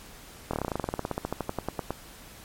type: slowing click train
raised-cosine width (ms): 1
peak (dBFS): -14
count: 25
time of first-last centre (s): 0.51-1.906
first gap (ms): 24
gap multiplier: 1.07
effects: pink hiss -48 dBFS RMS until 2.44 s + MP3 64 kbps